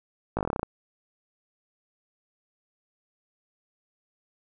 slowing click train, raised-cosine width 1 ms, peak -13 dBFS, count 11, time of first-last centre 0.37-0.631 s, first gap 18 ms, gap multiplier 1.08, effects none

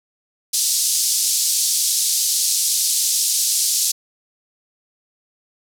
pink band-pass noise, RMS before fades -19 dBFS, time 0.53-3.92 s, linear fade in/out 10 ms, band 4700 to 12000 Hz, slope 24 dB/octave, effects none

